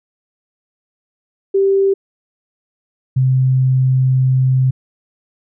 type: tone pair in turn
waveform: sine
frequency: 391.1 / 130.16 Hz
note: G4 / C3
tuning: -4 / -9 cents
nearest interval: octave + perfect fifth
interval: 1905 cents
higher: first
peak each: -10 dBFS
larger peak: neither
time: 1.54-1.94 / 3.16-4.71 s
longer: second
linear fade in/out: 10 ms
effects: none